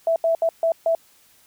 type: tone bursts at uneven times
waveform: sine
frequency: 659.3 Hz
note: E5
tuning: in tune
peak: -16 dBFS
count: 5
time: 0.07-0.16 / 0.24-0.35 / 0.42-0.49 / 0.63-0.72 / 0.86-0.95 s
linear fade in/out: 2 ms
effects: white hiss -56 dBFS RMS until 1.46 s